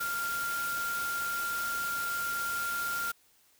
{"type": "tone in noise", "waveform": "sine", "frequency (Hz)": 1392, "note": "F6", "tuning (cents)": -6, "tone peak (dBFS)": -31, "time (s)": [0, 3.12], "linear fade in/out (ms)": 10, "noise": "white", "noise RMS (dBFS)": -39, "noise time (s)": [0, 3.12], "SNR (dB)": 5, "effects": ["white hiss -65 dBFS RMS until 3.59 s"]}